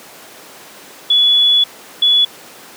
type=tone bursts at uneven times; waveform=sine; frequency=3413 Hz; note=G#7; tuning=47 cents sharp; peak=-8 dBFS; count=2; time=1.1-1.64 / 2.02-2.25 s; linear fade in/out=5 ms; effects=pink hiss -37 dBFS RMS until 2.76 s + high-pass 300 Hz 12 dB/octave